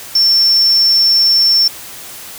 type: tone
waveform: sine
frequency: 5410 Hz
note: E8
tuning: 44 cents sharp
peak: -6 dBFS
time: 0.15-1.68 s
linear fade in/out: 5 ms
effects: tanh soft clip ceiling -4 dBFS + white hiss -31 dBFS RMS until 2.38 s